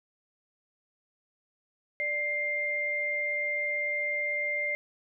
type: tone pair together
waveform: sine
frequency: 590 / 2103 Hz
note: D5 / C7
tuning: +8 / +8 cents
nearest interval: octave + minor seventh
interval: 2200 cents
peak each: -36 / -28 dBFS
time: 2-4.75 s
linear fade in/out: 0 ms
effects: none